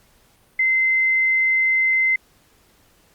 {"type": "tone", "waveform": "sine", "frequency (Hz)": 2068, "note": "C7", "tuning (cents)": -21, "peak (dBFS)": -15, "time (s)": [0.59, 2.16], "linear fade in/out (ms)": 5, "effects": ["pink hiss -57 dBFS RMS until 3.14 s", "Opus 48 kbps"]}